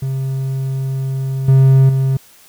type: tone with level steps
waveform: triangle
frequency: 133.7 Hz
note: C3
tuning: 38 cents sharp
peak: -15 / -4 / -10 dBFS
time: 0.02-2.17 s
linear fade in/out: 5 ms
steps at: 1.48 / 1.89 s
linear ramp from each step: 5 ms
effects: white hiss -46 dBFS RMS until 2.48 s